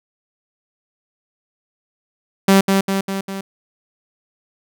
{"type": "tone with echo", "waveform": "sawtooth", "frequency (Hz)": 194.4, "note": "G3", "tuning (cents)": -14, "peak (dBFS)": -5, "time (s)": [2.48, 2.61], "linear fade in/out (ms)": 5, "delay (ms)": 200, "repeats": 4, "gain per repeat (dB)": -4, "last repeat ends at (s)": 3.41, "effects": []}